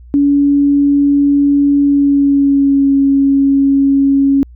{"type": "tone with pitch glide", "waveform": "sine", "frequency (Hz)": [284.1, 275.9], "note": ["C#4", "C#4"], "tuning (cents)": [43, -8], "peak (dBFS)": -7, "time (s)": [0.14, 4.43], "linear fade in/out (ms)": 0, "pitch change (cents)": -51, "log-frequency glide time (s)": [1.82, 2.94], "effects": ["added 60 Hz sine -34 dBFS peak until 4.55 s"]}